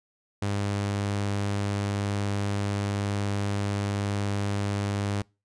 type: tone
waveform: sawtooth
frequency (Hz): 101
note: G#2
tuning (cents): -48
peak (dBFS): -22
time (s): 0.42-5.22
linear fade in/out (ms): 5
effects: noise-tail reverb RT60 0.3 s tail -26 dB re dry + resampled to 22050 Hz